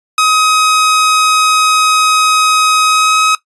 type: tone with pitch glide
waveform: sawtooth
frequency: 1264 to 1271.3 Hz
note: D#6 to D#6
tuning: +27 to +37 cents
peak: -4 dBFS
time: 0.18-3.35 s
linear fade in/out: 2 ms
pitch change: +10 cents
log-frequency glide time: 2.85-3.18 s
effects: noise-tail reverb RT60 0.1 s tail -17 dB re dry + resampled to 24000 Hz